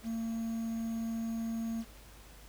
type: tone with quantisation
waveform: triangle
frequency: 227 Hz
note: A#3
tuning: 46 cents flat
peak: -31 dBFS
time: 0.03-1.85 s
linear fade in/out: 50 ms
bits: 9
effects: added 50 Hz sine -55 dBFS peak until 2.48 s + pink hiss -56 dBFS RMS until 2.48 s

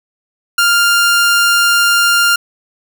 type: tone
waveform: sawtooth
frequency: 1399 Hz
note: F6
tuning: 3 cents sharp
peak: -5 dBFS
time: 0.58-2.36 s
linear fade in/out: 5 ms
effects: none

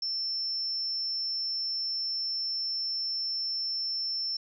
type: tone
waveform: sine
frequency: 5360 Hz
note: E8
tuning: 28 cents sharp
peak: -29 dBFS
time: 0.02-4.37 s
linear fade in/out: 5 ms
effects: none

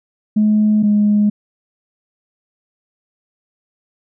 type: tone pair in turn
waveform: sine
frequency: 212.6 / 208.2 Hz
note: G#3 / G#3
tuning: +41 / +5 cents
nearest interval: unison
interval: 36 cents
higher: first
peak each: -9 dBFS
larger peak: neither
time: 0.36-0.83 / 0.83-1.3 s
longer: neither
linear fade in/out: 10 ms
effects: tanh soft clip ceiling -6 dBFS

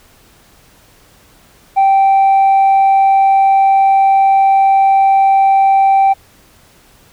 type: tone with tanh clipping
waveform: sine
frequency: 780 Hz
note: G5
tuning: 9 cents flat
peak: -7 dBFS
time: 1.76-6.14 s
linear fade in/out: 20 ms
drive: 1 dB
effects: pink hiss -47 dBFS RMS until 7.12 s

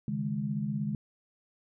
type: chord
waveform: sine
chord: C# suspended second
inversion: none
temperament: equal with one note detuned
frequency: 138.59 / 154.76 / 207.7 Hz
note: C#3 / D#3 / G#3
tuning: 0 / -9 / 0 cents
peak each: -35 / -35 / -32 dBFS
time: 0.08-0.95 s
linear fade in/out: 2 ms
effects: none

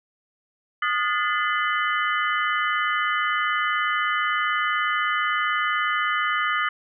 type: tone cluster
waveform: sine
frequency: 1233 / 1432 / 1748 / 2039 / 2999 Hz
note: D#6 / F6 / A6 / C7 / F#7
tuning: -16 / +43 / -12 / -45 / +23 cents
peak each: -24 / -28 / -28 / -28 / -33 dBFS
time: 0.82-6.69 s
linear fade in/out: 5 ms
effects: none

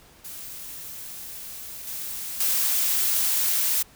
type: noise with level steps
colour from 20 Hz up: blue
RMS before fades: -38 / -33 / -23 dBFS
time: 0.24-3.83 s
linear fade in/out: 10 ms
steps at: 1.87 / 2.4 s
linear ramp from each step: 5 ms
effects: pink hiss -53 dBFS RMS until 3.95 s

